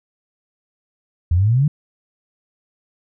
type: exponential sweep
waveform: sine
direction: up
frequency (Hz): 80.4 to 155.56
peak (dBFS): -12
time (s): 1.31-1.68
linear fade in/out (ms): 5
effects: none